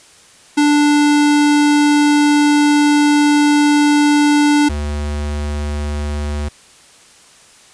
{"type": "tone pair in turn", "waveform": "square", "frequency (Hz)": [293.7, 73.63], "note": ["D4", "D2"], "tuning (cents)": [0, 5], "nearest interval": "2 octaves", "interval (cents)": 2395, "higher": "first", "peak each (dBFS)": [-10, -19], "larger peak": "first", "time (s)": [[0.57, 4.69], [4.69, 6.49]], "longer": "first", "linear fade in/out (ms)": 10, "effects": ["white hiss -45 dBFS RMS until 7.73 s", "resampled to 22050 Hz"]}